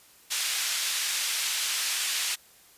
pink band-pass noise, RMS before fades -29 dBFS, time 0.3-2.36 s, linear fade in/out 20 ms, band 2500 to 11000 Hz, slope 12 dB/octave, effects white hiss -56 dBFS RMS until 2.77 s + resampled to 32000 Hz

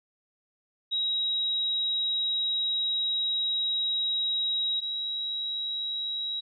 sine tone pair in turn, 3830 / 3852 Hz, A#7 / B7, +46 / -44 cents, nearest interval unison, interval 10 cents, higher second, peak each -25 / -29 dBFS, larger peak first, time 0.91-4.81 / 4.81-6.41 s, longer first, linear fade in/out 20 ms, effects none

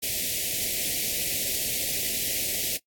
white band-stop noise, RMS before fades -28 dBFS, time 0.02-2.78 s, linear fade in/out 20 ms, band 660 to 2000 Hz, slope 48 dB/octave, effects noise-tail reverb RT60 0.1 s tail -20 dB re dry + AAC 64 kbps

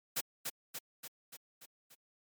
white noise with echo, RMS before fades -34 dBFS, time 0.16-0.21 s, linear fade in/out 10 ms, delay 290 ms, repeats 6, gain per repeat -4 dB, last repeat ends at 1.95 s, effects high-pass 150 Hz 12 dB/octave + MP3 96 kbps

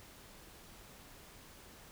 silence, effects pink hiss -56 dBFS RMS until 1.91 s

